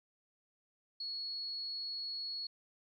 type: tone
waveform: sine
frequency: 4353 Hz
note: C#8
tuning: 32 cents flat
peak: -38 dBFS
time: 1-2.47 s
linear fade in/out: 5 ms
effects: 13-bit